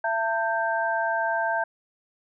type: tone cluster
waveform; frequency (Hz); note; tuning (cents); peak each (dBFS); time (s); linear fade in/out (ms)
sine; 673 / 901 / 1570; E5 / A5 / G6; +36 / +41 / +2; -27; 0.04-1.64; 5
effects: none